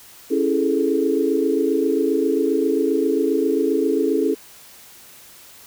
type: chord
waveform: sine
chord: A major seventh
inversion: first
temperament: just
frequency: 275 / 330 / 412.5 / 440 Hz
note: C#4 / E4 / G#4 / A4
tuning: -14 / +2 / -12 / 0 cents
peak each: -22 dBFS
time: 0.3-4.35 s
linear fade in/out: 20 ms
effects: white hiss -45 dBFS RMS until 5.66 s

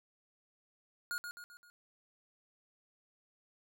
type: tone with echo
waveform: square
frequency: 1434 Hz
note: F6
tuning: 45 cents sharp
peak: -36 dBFS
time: 1.11-1.18 s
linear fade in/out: 0 ms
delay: 130 ms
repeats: 4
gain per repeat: -6 dB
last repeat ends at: 1.7 s
effects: none

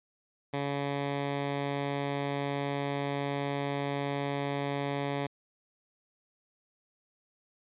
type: tone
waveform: 10% pulse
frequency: 141.3 Hz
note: C#3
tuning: 34 cents sharp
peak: -22 dBFS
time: 0.53-5.27 s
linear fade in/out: 10 ms
effects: resampled to 8000 Hz

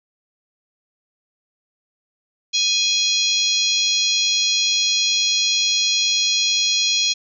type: harmonic tone with a mistuned harmonic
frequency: 830.6 Hz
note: G#5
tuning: in tune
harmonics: 3 / 4 / 5 / 6 / 7 / 8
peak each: -26 / -21 / -20 / -29 / -25 / -27 dBFS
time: 2.53-7.14 s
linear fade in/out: 20 ms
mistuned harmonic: 7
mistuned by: -45 cents
effects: none

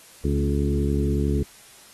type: harmonic tone with a mistuned harmonic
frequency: 71 Hz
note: C#2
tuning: 42 cents sharp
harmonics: 1 / 2 / 3 / 4 / 5 / 6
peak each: -23 / -26 / -28 / -29 / -30 / -31 dBFS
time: 0.24-1.43 s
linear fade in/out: 5 ms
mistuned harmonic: 4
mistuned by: -18 cents
effects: white hiss -49 dBFS RMS until 1.93 s + AAC 32 kbps

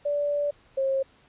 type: tone pair in turn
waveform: sine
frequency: 581 / 537.6 Hz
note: D5 / C5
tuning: -19 / +47 cents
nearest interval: minor second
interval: 134 cents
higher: first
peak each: -23 / -22 dBFS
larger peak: second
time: 0.05-0.51 / 0.77-1.03 s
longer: first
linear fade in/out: 10 ms
effects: pink hiss -59 dBFS RMS until 1.28 s + resampled to 8000 Hz

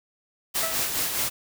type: noise with tremolo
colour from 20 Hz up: white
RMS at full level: -25 dBFS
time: 0.54-1.3 s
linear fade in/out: 20 ms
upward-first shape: sine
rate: 4.8 Hz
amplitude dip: 45%
type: tone with exponential decay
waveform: 20% pulse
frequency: 652 Hz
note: E5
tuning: 19 cents flat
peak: -21 dBFS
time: 0.63-0.99 s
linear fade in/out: 1 ms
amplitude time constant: 78 ms
effects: none

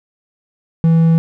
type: tone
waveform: triangle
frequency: 164.1 Hz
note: E3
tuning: 8 cents flat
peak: -6 dBFS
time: 0.84-1.18 s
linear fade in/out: 0 ms
effects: none

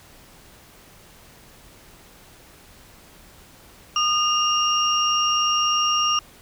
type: tone cluster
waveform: sine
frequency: 1223 / 2819 / 5600 Hz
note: D#6 / F7 / F8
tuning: -30 / +16 / +4 cents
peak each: -21 / -22 / -25 dBFS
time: 3.96-6.19 s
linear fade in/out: 2 ms
effects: pink hiss -49 dBFS RMS until 6.41 s

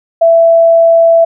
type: tone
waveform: sine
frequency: 665 Hz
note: E5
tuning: 15 cents sharp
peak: -3 dBFS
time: 0.21-1.25 s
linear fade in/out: 10 ms
effects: none

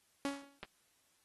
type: tone with exponential decay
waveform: sawtooth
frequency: 279.5 Hz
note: C#4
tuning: 14 cents sharp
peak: -28 dBFS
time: 0.25-0.59 s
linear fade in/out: 1 ms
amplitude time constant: 72 ms
type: clicks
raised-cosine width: 0.3 ms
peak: -27 / -31 dBFS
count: 2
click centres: 0.63 / 0.635 s
effects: white hiss -73 dBFS RMS until 1.24 s + AAC 32 kbps

